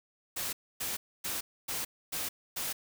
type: noise bursts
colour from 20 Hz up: white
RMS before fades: -35 dBFS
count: 6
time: 0.36-2.73 s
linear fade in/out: 10 ms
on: 170 ms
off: 270 ms
effects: none